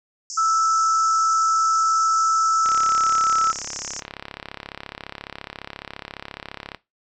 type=band-pass noise; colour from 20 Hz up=pink; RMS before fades=-33 dBFS; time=0.3-4 s; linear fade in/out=0 ms; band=5200 to 7200 Hz; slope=96 dB/octave
type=tone; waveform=sine; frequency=1318.5 Hz; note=E6; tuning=in tune; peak=-16 dBFS; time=0.37-3.52 s; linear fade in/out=10 ms
type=click train; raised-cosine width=0.3 ms; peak=-16 dBFS; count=142; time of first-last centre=2.66-6.747 s; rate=34.5 Hz
effects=noise-tail reverb RT60 0.2 s tail -17 dB re dry